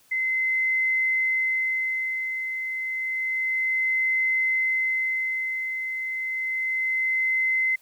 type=tone with tremolo; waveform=sine; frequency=2057 Hz; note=C7; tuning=30 cents flat; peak=-20 dBFS; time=0.11-7.76 s; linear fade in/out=10 ms; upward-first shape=sine; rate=0.3 Hz; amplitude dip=55%; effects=white hiss -59 dBFS RMS until 7.81 s